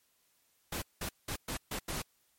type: noise bursts at uneven times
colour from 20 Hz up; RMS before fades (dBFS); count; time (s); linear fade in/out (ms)
pink; -37; 6; 0.72-0.82 / 1.01-1.09 / 1.28-1.36 / 1.48-1.57 / 1.71-1.79 / 1.88-2.02; 5
effects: white hiss -72 dBFS RMS until 2.38 s + MP3 64 kbps